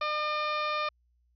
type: harmonic tone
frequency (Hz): 604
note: D5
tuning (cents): +48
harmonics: 1 / 2 / 3 / 4 / 5 / 6 / 7 / 8 / 9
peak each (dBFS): -35 / -30 / -42 / -36 / -48 / -41 / -45 / -48 / -51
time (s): 0.01-0.89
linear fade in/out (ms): 5
effects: added 60 Hz sine -66 dBFS peak until 1.35 s